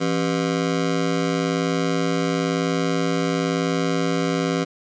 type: ring-modulated tone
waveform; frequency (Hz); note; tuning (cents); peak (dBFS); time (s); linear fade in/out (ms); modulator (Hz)
25% pulse; 220; A3; 0; -13; 0-4.65; 20; 50.5
effects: resampled to 16000 Hz + 8-bit